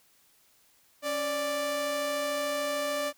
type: tone pair together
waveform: sawtooth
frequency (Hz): 277.2 / 587.9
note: C#4 / D5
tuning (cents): 0 / +2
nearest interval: octave + minor second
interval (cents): 1302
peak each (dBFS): -35 / -25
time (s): 1.02-3.13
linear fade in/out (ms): 50
effects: white hiss -64 dBFS RMS until 3.17 s